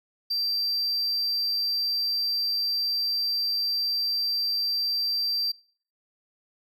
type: tone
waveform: triangle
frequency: 4699 Hz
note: D8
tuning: in tune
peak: -23 dBFS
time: 0.3-5.52 s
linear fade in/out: 10 ms
effects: noise-tail reverb RT60 0.5 s tail -23 dB re dry